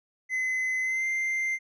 triangle tone with pitch glide, 2037 to 2089 Hz, C7 to C7, -47 to -3 cents, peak -24 dBFS, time 0.29-1.59 s, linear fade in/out 50 ms, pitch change +44 cents, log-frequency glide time 0.82-1.06 s, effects resampled to 22050 Hz

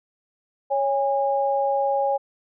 sine tone pair together, 554.4 / 817.1 Hz, C#5 / G#5, 0 / -28 cents, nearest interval perfect fifth, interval 672 cents, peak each -22 dBFS, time 0.7-2.18 s, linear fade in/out 20 ms, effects none

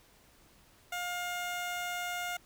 15% pulse tone, 710 Hz, F5, 28 cents sharp, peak -28 dBFS, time 0.92-2.37 s, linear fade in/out 5 ms, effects pink hiss -62 dBFS RMS until 2.45 s

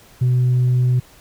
sine tone, 125.3 Hz, B2, 25 cents sharp, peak -11 dBFS, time 0.21-1 s, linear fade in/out 10 ms, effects tanh soft clip ceiling -11 dBFS + pink hiss -48 dBFS RMS until 1.2 s

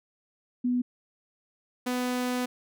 sine / sawtooth tone pair in turn, 246.9 / 249.2 Hz, B3 / B3, 0 / +16 cents, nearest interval unison, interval 16 cents, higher second, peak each -23 dBFS, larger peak neither, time 0.64-0.82 / 1.86-2.46 s, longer second, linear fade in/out 10 ms, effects none

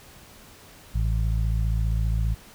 harmonic tone, 55 Hz, A1, in tune, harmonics 1 / 2 / 3, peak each -22 / -27 / -34 dBFS, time 0.94-2.35 s, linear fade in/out 20 ms, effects pink hiss -49 dBFS RMS until 2.54 s

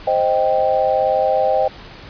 sine chord, C minor, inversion none, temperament equal, 523.3 / 622.3 / 784 Hz, C5 / Eb5 / G5, 0 / 0 / 0 cents, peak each -18 dBFS, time 0.07-1.68 s, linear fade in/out 5 ms, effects pink hiss -38 dBFS RMS until 2.09 s + resampled to 11025 Hz

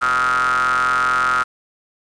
square ring-modulated tone, 64.4 Hz, C2, 27 cents flat, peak -13 dBFS, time 0.01-1.44 s, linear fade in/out 20 ms, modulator 1330 Hz, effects resampled to 22050 Hz + 8-bit

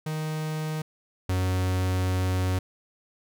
45% pulse tone pair in turn, 155.56 / 92.5 Hz, D#3 / F#2, 0 / 0 cents, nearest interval major sixth, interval 900 cents, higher first, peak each -28 / -23 dBFS, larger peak second, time 0.06-0.82 / 1.29-2.59 s, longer second, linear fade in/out 5 ms, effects none

